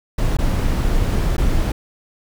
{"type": "noise with dropouts", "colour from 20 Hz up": "brown", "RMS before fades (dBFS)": -17, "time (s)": [0.18, 1.72], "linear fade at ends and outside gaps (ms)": 5, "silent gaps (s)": [[0.37, 0.386], [1.368, 1.38]], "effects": []}